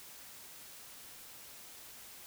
silence, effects white hiss -52 dBFS RMS until 2.26 s

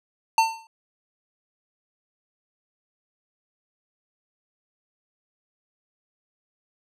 square tone with exponential decay, 899 Hz, A5, 37 cents sharp, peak -13 dBFS, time 0.38-0.67 s, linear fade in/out 2 ms, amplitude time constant 61 ms, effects low-pass 9000 Hz 12 dB/octave

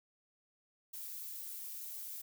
violet noise with flanger, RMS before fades -45 dBFS, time 0.93-2.22 s, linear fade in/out 10 ms, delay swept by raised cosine 2 to 3.7 ms, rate 3.2 Hz, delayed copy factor -0.5, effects none

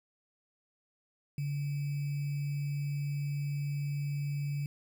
sine tone with sample-and-hold, 143.3 Hz, D3, 42 cents flat, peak -31 dBFS, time 1.38-4.66 s, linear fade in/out 2 ms, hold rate 2450 Hz, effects none

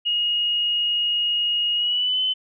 sine tone with pitch glide, 2874 to 3036 Hz, F7 to F#7, +49 to +44 cents, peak -19 dBFS, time 0.05-2.34 s, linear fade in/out 20 ms, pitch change +95 cents, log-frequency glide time 1.75-2.21 s, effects none

